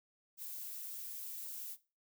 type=noise; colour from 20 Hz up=violet; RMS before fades=-45 dBFS; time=0.37-1.77 s; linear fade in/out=50 ms; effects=noise-tail reverb RT60 0.3 s tail -17 dB re dry